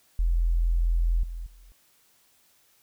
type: tone with level steps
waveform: sine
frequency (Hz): 42.23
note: E1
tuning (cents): +43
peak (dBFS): -20 / -32 / -48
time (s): 0.19-1.72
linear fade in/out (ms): 0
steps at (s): 1.23 / 1.46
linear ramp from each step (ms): 5
effects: white hiss -63 dBFS RMS until 2.82 s